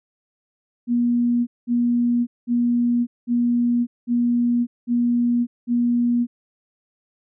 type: tone bursts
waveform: sine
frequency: 240 Hz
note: B3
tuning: 49 cents flat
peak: -16 dBFS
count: 7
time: 0.87-6.27 s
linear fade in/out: 50 ms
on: 600 ms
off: 200 ms
effects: none